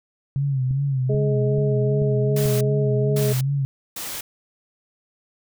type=tone with vibrato; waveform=sine; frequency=134.6 Hz; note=C3; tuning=49 cents sharp; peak=-19 dBFS; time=0.36-3.65 s; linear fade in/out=0 ms; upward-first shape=sine; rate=2.6 Hz; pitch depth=88 cents each way
type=click train; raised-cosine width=5 ms; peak=-21 dBFS; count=5; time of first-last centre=0.71-2.457 s; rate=2.29 Hz
type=harmonic tone; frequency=210 Hz; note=G#3; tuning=19 cents sharp; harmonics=1 / 2 / 3; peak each=-29 / -22 / -29 dBFS; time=1.09-3.33 s; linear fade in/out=10 ms
type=noise bursts; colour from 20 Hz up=white; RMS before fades=-31 dBFS; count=3; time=2.36-4.21 s; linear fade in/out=5 ms; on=250 ms; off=550 ms
effects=none